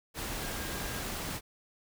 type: tone in noise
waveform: sine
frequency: 1617 Hz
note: G#6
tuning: 47 cents flat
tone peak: -47 dBFS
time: 0.38-1.05 s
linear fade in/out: 50 ms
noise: pink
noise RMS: -37 dBFS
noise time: 0.14-1.41 s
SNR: -13 dB
effects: none